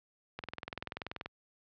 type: click train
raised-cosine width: 0.3 ms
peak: -22 dBFS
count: 19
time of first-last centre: 0.39-1.26 s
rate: 20.7 Hz
effects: high-pass 60 Hz 12 dB/octave + low-pass 4000 Hz 12 dB/octave